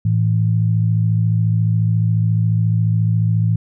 sine tone pair together, 110 / 164.24 Hz, A2 / E3, 0 / -6 cents, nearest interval perfect fifth, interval 694 cents, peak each -14 / -19 dBFS, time 0.05-3.56 s, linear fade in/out 5 ms, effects none

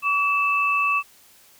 sine tone pair together, 1141.9 / 2637 Hz, D6 / E7, -49 / 0 cents, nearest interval octave + major second, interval 1449 cents, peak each -21 dBFS, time 0.02-1.03 s, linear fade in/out 50 ms, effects white hiss -53 dBFS RMS until 1.59 s

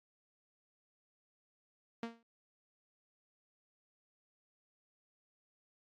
sawtooth tone with exponential decay, 231.1 Hz, A#3, 15 cents flat, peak -31 dBFS, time 2.03-2.23 s, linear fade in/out 2 ms, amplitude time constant 42 ms, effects low-pass 4000 Hz 12 dB/octave + MP3 96 kbps

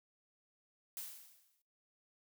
blue noise with exponential decay, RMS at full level -42 dBFS, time 0.97-1.62 s, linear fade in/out 2 ms, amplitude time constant 140 ms, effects noise-tail reverb RT60 0.6 s tail -24 dB re dry

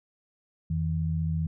sine tone pair together, 85.27 / 160.5 Hz, F2 / E3, -41 / -46 cents, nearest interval major seventh, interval 1095 cents, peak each -29 / -27 dBFS, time 0.7-1.47 s, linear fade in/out 5 ms, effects none

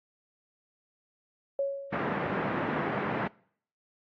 sine tone with exponential decay, 554.4 Hz, C#5, in tune, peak -24 dBFS, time 1.59-2.28 s, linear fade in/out 2 ms, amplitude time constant 150 ms
pink band-pass noise, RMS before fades -31 dBFS, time 1.92-3.28 s, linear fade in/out 10 ms, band 140 to 2000 Hz, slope 24 dB/octave
effects noise-tail reverb RT60 0.6 s tail -24 dB re dry + AAC 48 kbps

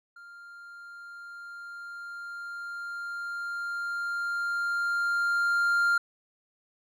triangle tone with level ramp, 1396.9 Hz, F6, in tune, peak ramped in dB -44 to -19 dBFS, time 0.16-5.98 s, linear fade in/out 5 ms, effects none

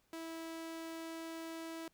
sawtooth tone, 327.1 Hz, E4, 13 cents flat, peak -39 dBFS, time 0.13-1.88 s, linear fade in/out 2 ms, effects pink hiss -75 dBFS RMS until 1.93 s

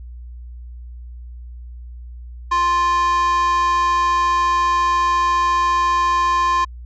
square tone with high-pass filter, 349.2 Hz, F4, in tune, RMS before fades -17 dBFS, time 2.51-6.65 s, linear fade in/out 10 ms, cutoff 1100 Hz, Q 5.5, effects added 60 Hz sine -32 dBFS peak until 6.85 s + resampled to 16000 Hz

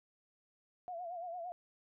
sine tone with vibrato, 698 Hz, F5, 1 cent flat, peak -40 dBFS, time 0.88-1.52 s, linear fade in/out 0 ms, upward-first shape sine, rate 8.8 Hz, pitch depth 83 cents each way, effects none

